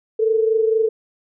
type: tone pair together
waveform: sine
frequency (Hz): 440 / 464.3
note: A4 / A#4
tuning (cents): 0 / -7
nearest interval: minor second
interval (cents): 93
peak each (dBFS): -15 / -22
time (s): 0.19-0.89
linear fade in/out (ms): 10
effects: none